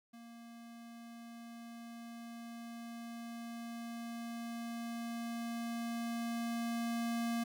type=tone with level ramp; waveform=square; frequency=233.1 Hz; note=A#3; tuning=in tune; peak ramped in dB=-52 to -34 dBFS; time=0.13-7.44 s; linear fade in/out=10 ms; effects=none